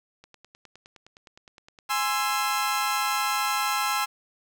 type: click train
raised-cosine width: 0.2 ms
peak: -31 dBFS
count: 23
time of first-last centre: 0.24-2.51 s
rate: 9.69 Hz
type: chord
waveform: sawtooth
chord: Ab augmented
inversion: none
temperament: equal with one note detuned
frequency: 830.6 / 1046.5 / 1330 Hz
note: Ab5 / C6 / E6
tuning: 0 / 0 / +15 cents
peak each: -25 / -25 / -24 dBFS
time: 1.89-4.06 s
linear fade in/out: 20 ms
effects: none